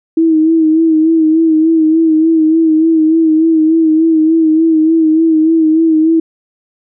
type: tone with vibrato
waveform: sine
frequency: 320 Hz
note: D#4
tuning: 49 cents sharp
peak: -6 dBFS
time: 0.17-6.2 s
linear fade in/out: 5 ms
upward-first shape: sine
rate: 3.4 Hz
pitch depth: 45 cents each way
effects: none

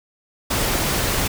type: noise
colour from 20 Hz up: pink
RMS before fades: -21 dBFS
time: 0.5-1.28 s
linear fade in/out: 10 ms
effects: none

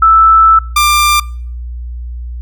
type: tone pair in turn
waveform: sine / sawtooth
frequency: 1318.5 / 1189.5 Hz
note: E6 / D6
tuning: 0 / +22 cents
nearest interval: major second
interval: 178 cents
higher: first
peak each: -3 dBFS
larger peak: neither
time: 0.02-0.59 / 0.76-1.2 s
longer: first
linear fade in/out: 5 ms
effects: noise-tail reverb RT60 0.6 s tail -26 dB re dry + added 60 Hz sine -20 dBFS peak until 2.41 s

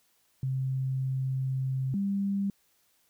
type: tone pair in turn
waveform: sine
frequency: 132 / 198.3 Hz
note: C3 / G3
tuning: +16 / +20 cents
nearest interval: perfect fifth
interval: 704 cents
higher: second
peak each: -27 / -26 dBFS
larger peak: second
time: 0.43-1.94 / 1.94-2.5 s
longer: first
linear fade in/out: 2 ms
effects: white hiss -69 dBFS RMS until 3.09 s

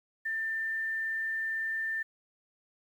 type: tone with quantisation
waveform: sine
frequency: 1789 Hz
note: A6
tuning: 28 cents sharp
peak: -30 dBFS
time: 0.25-2.03 s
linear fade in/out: 10 ms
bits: 10
effects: none

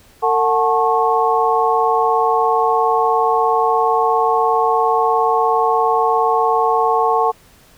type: tone cluster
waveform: sine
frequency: 453.1 / 736 / 873 / 1092 Hz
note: A#4 / F#5 / A5 / C#6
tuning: -49 / -9 / -14 / -26 cents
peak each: -18 dBFS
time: 0.22-7.32 s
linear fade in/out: 20 ms
effects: pink hiss -49 dBFS RMS until 7.77 s

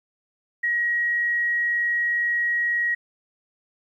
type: tone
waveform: sine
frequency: 1899 Hz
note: A#6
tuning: 32 cents sharp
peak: -20 dBFS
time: 0.63-2.95 s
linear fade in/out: 10 ms
effects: 10-bit

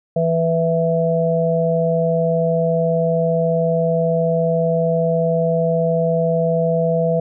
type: harmonic tone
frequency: 165.3 Hz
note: E3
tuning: 5 cents sharp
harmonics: 1 / 3 / 4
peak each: -19 / -19 / -19 dBFS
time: 0.16-7.2 s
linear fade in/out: 5 ms
effects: none

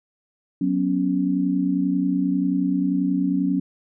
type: chord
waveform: sine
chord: F# suspended fourth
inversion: none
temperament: equal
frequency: 185 / 246.9 / 277.2 Hz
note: F#3 / B3 / C#4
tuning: 0 / 0 / 0 cents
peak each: -23 / -27 / -21 dBFS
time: 0.61-3.6 s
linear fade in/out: 5 ms
effects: none

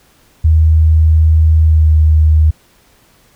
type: tone with pitch glide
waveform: sine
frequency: 79.2 to 77.79 Hz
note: D#2 to D#2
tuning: +31 to 0 cents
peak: -5 dBFS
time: 0.44-2.51 s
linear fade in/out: 10 ms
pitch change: -31 cents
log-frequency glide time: 1.65-1.91 s
effects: pink hiss -50 dBFS RMS until 3.35 s

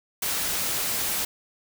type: noise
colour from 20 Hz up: white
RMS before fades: -27 dBFS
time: 0.22-1.25 s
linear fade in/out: 5 ms
effects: none

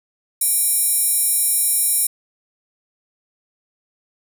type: tone with high-pass filter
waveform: square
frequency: 784 Hz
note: G5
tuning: in tune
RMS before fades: -18 dBFS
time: 0.41-2.07 s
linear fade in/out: 5 ms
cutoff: 10000 Hz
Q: 3.7
effects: none

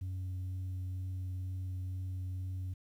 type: tone with vibrato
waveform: sine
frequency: 92.5 Hz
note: F#2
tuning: in tune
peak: -33 dBFS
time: 0.01-2.74 s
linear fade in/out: 10 ms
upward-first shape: triangle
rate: 2.1 Hz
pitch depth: 10 cents each way
effects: tanh soft clip ceiling -35 dBFS + 11-bit

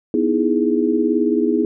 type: chord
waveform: sine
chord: E major seventh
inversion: second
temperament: equal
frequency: 246.9 / 311.1 / 329.6 / 415.3 Hz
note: B3 / D#4 / E4 / G#4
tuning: 0 / 0 / 0 / 0 cents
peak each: -20 dBFS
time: 0.14-1.65 s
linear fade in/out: 2 ms
effects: none

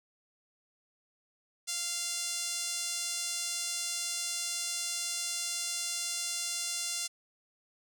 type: tone with band-pass filter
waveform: 5% pulse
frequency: 694 Hz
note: F5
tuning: 11 cents flat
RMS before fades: -35 dBFS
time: 1.67-7.08 s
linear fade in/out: 20 ms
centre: 8600 Hz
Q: 0.68
effects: none

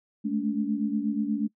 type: tone cluster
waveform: sine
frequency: 211.5 / 219.8 / 286 Hz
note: G#3 / A3 / D4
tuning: +32 / -2 / -46 cents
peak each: -29 dBFS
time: 0.24-1.48 s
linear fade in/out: 20 ms
effects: noise-tail reverb RT60 0.1 s tail -24 dB re dry

